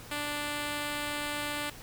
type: tone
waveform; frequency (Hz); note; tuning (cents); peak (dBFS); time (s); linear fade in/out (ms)
5% pulse; 293.7; D4; 0; -21; 0.11-1.7; 5
effects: added 119 Hz sine -53 dBFS peak until 1.82 s + pink hiss -48 dBFS RMS until 1.82 s